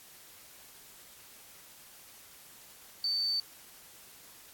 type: tone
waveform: sine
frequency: 4551 Hz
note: C#8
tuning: 45 cents sharp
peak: -28 dBFS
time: 3.04-3.4 s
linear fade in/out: 2 ms
effects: white hiss -54 dBFS RMS until 4.53 s + AAC 64 kbps

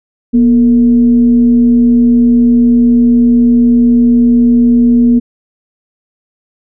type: tone with frequency modulation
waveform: sine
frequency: 240 Hz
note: B3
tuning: 49 cents flat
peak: -4 dBFS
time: 0.33-5.2 s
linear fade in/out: 20 ms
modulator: 206 Hz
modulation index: 0.24
effects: none

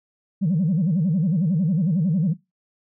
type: tone with vibrato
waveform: sine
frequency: 172.7 Hz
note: F3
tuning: 19 cents flat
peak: -16 dBFS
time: 0.41-2.34 s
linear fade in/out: 20 ms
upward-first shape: sine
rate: 11 Hz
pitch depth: 250 cents each way
effects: noise-tail reverb RT60 0.2 s tail -18 dB re dry + tanh soft clip ceiling -14 dBFS

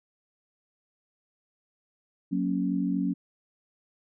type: chord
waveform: sine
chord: F# major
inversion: none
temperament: equal with one note detuned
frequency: 184.46 / 233.1 / 277.2 Hz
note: F#3 / A#3 / C#4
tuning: -5 / 0 / 0 cents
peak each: -28 / -32 / -28 dBFS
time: 2.31-3.14 s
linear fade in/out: 20 ms
effects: none

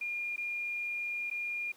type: tone with dropouts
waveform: sine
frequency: 2415 Hz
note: D7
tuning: 48 cents sharp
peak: -33 dBFS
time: 0.01-1.72 s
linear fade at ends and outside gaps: 5 ms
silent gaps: 0.362-0.378 / 1.301-1.311 s
effects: pink hiss -60 dBFS RMS until 1.76 s + high-pass 300 Hz 12 dB/octave

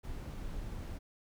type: noise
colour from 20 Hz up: brown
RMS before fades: -41 dBFS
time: 0.03-0.99 s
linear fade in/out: 20 ms
effects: none

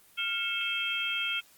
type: tone cluster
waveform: sine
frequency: 1400 / 2190 / 2639 / 3201 Hz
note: F6 / C#7 / E7 / G7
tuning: +4 / -22 / +1 / +36 cents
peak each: -36 / -38 / -33 / -32 dBFS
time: 0.17-1.41 s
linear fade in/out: 20 ms
effects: white hiss -59 dBFS RMS until 1.57 s + Opus 24 kbps

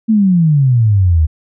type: exponential sweep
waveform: sine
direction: down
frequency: 227.6 to 75 Hz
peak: -7 dBFS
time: 0.08-1.27 s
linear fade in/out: 20 ms
effects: none

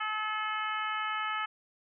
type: harmonic tone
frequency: 430.5 Hz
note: A4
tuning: 38 cents flat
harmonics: 2 / 3 / 4 / 5 / 6 / 7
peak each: -39 / -33 / -38 / -40 / -44 / -42 dBFS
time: 0-1.46 s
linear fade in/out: 10 ms
effects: none

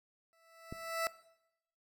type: tone with exponential growth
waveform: 20% pulse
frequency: 659.3 Hz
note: E5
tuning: in tune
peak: -25 dBFS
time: 0.33-1.07 s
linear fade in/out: 0 ms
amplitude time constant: 160 ms
type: click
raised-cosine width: 3 ms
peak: -29 dBFS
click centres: 0.725 s
effects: noise-tail reverb RT60 0.8 s tail -19 dB re dry

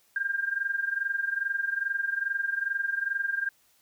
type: tone with amplitude modulation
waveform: sine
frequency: 1600 Hz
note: G6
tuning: 35 cents sharp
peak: -23 dBFS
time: 0.16-3.49 s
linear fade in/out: 2 ms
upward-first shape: sine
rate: 22.4 Hz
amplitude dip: 80%
effects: white hiss -65 dBFS RMS until 3.81 s

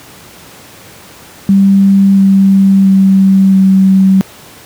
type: tone with pitch steps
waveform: sine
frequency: 196 / 194.42 / 192.86 / 191.3 Hz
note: G3 / G3 / G3 / G3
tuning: 0 / -14 / -28 / -42 cents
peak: -3 dBFS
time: 1.49-4.21 s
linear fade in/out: 0 ms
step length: 680 ms
effects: pink hiss -35 dBFS RMS until 4.65 s + high-pass 100 Hz 12 dB/octave

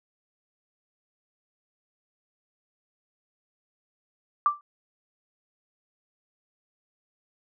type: tone with exponential decay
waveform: sine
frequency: 1174.7 Hz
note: D6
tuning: in tune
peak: -14 dBFS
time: 4.46-4.61 s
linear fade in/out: 1 ms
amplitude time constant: 31 ms
effects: none

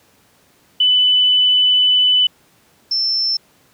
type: tone pair in turn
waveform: sine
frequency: 2996 / 5338 Hz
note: F#7 / E8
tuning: +21 / +21 cents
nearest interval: minor seventh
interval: 1000 cents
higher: second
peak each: -10 / -15 dBFS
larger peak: first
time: 0.8-2.27 / 2.91-3.37 s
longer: first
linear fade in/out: 5 ms
effects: pink hiss -54 dBFS RMS until 3.73 s + high-pass 100 Hz 12 dB/octave

